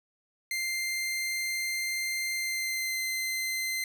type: tone with pitch glide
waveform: sawtooth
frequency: 2093 to 2070 Hz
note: C7 to C7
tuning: 0 to -19 cents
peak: -26 dBFS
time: 0.51-3.84 s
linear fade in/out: 2 ms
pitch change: -19 cents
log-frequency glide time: 2.33-3.01 s
effects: none